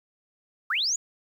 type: linear sweep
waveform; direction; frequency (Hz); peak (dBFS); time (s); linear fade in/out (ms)
sine; up; 1100 to 7040; -23; 0.7-0.96; 5
effects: 9-bit